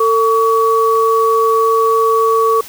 sine tone pair together, 449.6 / 1132 Hz, A4 / C#6, +37 / +36 cents, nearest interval octave + major third, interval 1599 cents, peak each -12 dBFS, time 0-2.61 s, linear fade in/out 5 ms, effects white hiss -34 dBFS RMS until 2.68 s

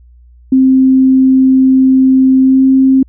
sine tone with pitch glide, 262.5 to 265.1 Hz, C4 to C4, +6 to +23 cents, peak -4 dBFS, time 0.52-3.03 s, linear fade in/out 5 ms, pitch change +17 cents, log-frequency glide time 2.41-2.64 s, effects added 60 Hz sine -38 dBFS peak until 3.08 s

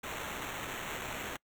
white noise with sample-and-hold, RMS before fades -40 dBFS, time 0.03-1.37 s, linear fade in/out 10 ms, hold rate 4900 Hz, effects noise-tail reverb RT60 0.1 s tail -25 dB re dry

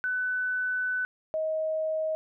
sine tone pair in turn, 1500 / 630.7 Hz, F#6 / D#5, +23 / +23 cents, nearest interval octave + minor third, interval 1500 cents, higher first, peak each -26 dBFS, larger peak neither, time 0.04-1.05 / 1.34-2.15 s, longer first, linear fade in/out 0 ms, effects none

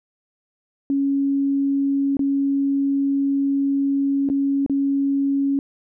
sine tone with dropouts, 277.2 Hz, C#4, in tune, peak -17 dBFS, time 0.9-5.59 s, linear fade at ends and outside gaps 1 ms, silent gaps 2.169-2.193 / 4.289-4.299 / 4.663-4.697 s, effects none

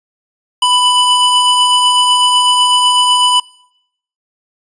square tone pair together, 992 / 2984 Hz, B5 / F#7, +7 / +14 cents, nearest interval octave + perfect fifth, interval 1907 cents, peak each -12 dBFS, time 0.62-3.4 s, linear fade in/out 5 ms, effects noise-tail reverb RT60 0.8 s tail -25 dB re dry + resampled to 22050 Hz

